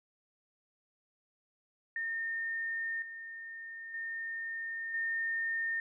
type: tone with level steps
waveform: sine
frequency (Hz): 1823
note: A#6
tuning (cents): -39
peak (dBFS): -33 / -42 / -36 / -31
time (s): 1.96-5.8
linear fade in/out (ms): 2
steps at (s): 3.02 / 3.94 / 4.94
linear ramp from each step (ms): 2
effects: none